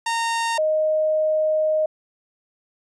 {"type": "tone pair in turn", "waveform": ["sawtooth", "sine"], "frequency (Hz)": [921, 621.6], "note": ["A#5", "D#5"], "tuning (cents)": [-21, -2], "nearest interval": "perfect fifth", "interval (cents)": 681, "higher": "first", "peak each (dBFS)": -17, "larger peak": "neither", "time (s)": [[0.06, 0.58], [0.58, 1.86]], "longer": "second", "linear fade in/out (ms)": 5, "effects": ["resampled to 22050 Hz"]}